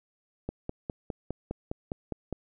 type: click train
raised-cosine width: 2 ms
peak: -19 dBFS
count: 10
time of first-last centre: 0.49-2.327 s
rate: 4.9 Hz
effects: none